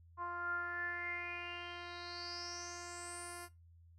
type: tone with low-pass filter sweep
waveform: 10% pulse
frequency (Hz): 349.2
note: F4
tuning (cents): 0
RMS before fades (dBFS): -44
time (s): 0.17-3.49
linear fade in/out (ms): 50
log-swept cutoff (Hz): 1100 to 11000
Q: 9.3
effects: noise-tail reverb RT60 0.2 s tail -17 dB re dry + added 84 Hz sine -59 dBFS peak until 3.98 s